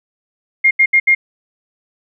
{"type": "tone bursts at uneven times", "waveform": "sine", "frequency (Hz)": 2127, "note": "C7", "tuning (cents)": 28, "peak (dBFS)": -7, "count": 4, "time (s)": [[0.64, 0.71], [0.79, 0.86], [0.93, 1], [1.07, 1.15]], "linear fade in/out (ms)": 10, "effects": []}